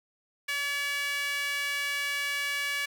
sawtooth tone with high-pass filter, 570 Hz, C#5, 48 cents sharp, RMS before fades -31 dBFS, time 0.48-2.86 s, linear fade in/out 10 ms, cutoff 2000 Hz, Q 3.5, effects 10-bit

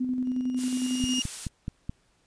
sine tone with tremolo, 253.3 Hz, B3, 44 cents sharp, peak -24 dBFS, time 0-1.2 s, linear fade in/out 10 ms, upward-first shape square, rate 11 Hz, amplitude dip 35%
30% pulse tone with exponential growth, 2847 Hz, F7, 33 cents sharp, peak -22 dBFS, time 0.25-1.22 s, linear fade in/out 1 ms, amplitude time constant 210 ms
blue noise, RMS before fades -34 dBFS, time 0.56-1.49 s, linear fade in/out 50 ms
click train, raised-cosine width 5 ms, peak -19 dBFS, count 5, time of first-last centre 1.04-1.895 s, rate 4.68 Hz
effects pink hiss -67 dBFS RMS until 2.26 s + resampled to 22050 Hz

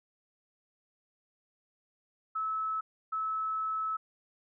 sine tone bursts at uneven times, 1300 Hz, E6, 24 cents flat, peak -30 dBFS, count 2, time 2.35-2.81 / 3.12-3.97 s, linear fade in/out 10 ms, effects none

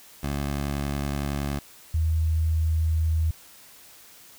15% pulse / sine tone pair in turn, 70.8 / 80 Hz, C#2 / D#2, +37 / +49 cents, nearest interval major second, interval 212 cents, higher second, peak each -20 dBFS, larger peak neither, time 0.23-1.59 / 1.94-3.31 s, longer second, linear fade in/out 5 ms, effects white hiss -50 dBFS RMS until 4.38 s

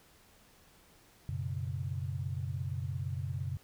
sine chord, F# suspended fourth, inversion none, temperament equal with one note detuned, 92.5 / 121.21 / 138.59 Hz, F#2 / B2 / C#3, 0 / -32 / 0 cents, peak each -37 / -39 / -38 dBFS, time 1.29-3.57 s, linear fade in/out 0 ms, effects pink hiss -62 dBFS RMS until 3.63 s

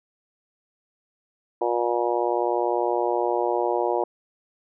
harmonic tone, 119.6 Hz, A#2, 45 cents sharp, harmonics 3 / 4 / 5 / 6 / 7 / 8, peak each -26 / -27 / -28 / -29 / -29 / -30 dBFS, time 1.61-4.04 s, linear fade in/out 5 ms, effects none

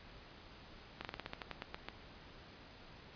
slowing click train, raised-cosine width 0.3 ms, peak -25 dBFS, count 12, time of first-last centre 1.01-1.886 s, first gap 38 ms, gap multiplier 1.14, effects pink hiss -56 dBFS RMS until 3.15 s + resampled to 11025 Hz

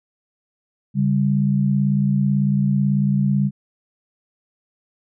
sine tone pair together, 140.3 / 198.41 Hz, C#3 / G3, +21 / +21 cents, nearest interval tritone, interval 600 cents, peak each -18 dBFS, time 0.94-3.51 s, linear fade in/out 50 ms, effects none

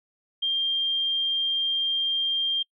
sine tone, 3192 Hz, G7, 31 cents sharp, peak -22 dBFS, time 0.42-2.63 s, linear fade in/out 10 ms, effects noise-tail reverb RT60 0.1 s tail -26 dB re dry

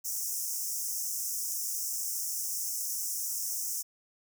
pink high-pass noise, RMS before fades -34 dBFS, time 0.04-3.83 s, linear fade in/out 20 ms, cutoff 5400 Hz, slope 96 dB/octave, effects none

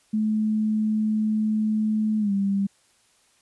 sine tone with pitch glide, 215.6 to 197.71 Hz, A3 to G3, -35 to +15 cents, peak -20 dBFS, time 0.13-2.67 s, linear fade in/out 10 ms, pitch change -150 cents, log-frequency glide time 2.19-2.32 s, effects white hiss -62 dBFS RMS until 3.41 s + resampled to 24000 Hz

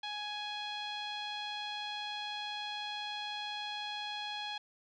sawtooth tone with low-pass filter, 834 Hz, G#5, 7 cents sharp, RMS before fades -40 dBFS, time 0.03-4.58 s, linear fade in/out 5 ms, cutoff 3700 Hz, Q 7.2, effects none

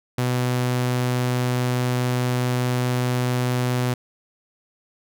sawtooth tone, 124.7 Hz, B2, 17 cents sharp, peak -16 dBFS, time 0.18-3.94 s, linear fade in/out 5 ms, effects none

